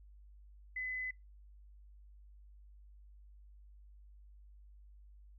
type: tone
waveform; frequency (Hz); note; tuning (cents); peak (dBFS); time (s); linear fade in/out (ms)
sine; 2017; B6; +36; -37; 0.76-1.11; 5
effects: noise-tail reverb RT60 0.2 s tail -23 dB re dry + added 50 Hz sine -55 dBFS peak until 5.38 s